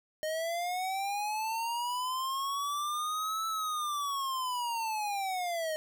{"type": "linear two-way sweep", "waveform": "square", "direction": "up then down", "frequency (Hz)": [615, 1318.5, 615], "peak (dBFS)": -32, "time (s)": [0.23, 5.76], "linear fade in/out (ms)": 0, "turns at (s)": 3.47, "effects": []}